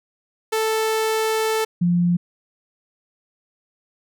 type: tone pair in turn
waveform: sawtooth / sine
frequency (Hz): 440.3 / 174.73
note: A4 / F3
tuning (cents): +1 / +1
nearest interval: octave + major third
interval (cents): 1600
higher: first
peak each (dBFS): -15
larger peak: neither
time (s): 0.52-1.65 / 1.81-2.17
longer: first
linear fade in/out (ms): 10
effects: none